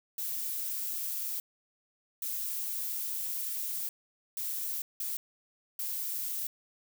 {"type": "noise bursts at uneven times", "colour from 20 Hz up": "violet", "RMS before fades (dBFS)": -35, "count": 5, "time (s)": [[0.18, 1.4], [2.22, 3.89], [4.37, 4.82], [5, 5.17], [5.79, 6.47]], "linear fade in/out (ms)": 2, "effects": []}